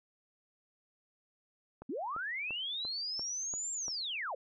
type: click train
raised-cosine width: 1 ms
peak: -32 dBFS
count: 7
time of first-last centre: 1.82-3.882 s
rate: 2.91 Hz
type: linear two-way sweep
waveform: sine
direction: up then down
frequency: 218 to 7459 to 462.9 Hz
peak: -35 dBFS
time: 1.89-4.35 s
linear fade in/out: 5 ms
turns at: 3.72 s
effects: none